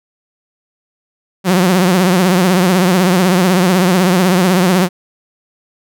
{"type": "tone with vibrato", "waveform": "sawtooth", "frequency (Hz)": 182.7, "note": "F#3", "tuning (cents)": -22, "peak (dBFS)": -5, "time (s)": [1.44, 4.89], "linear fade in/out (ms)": 50, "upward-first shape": "triangle", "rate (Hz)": 16, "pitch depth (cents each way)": 120, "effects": []}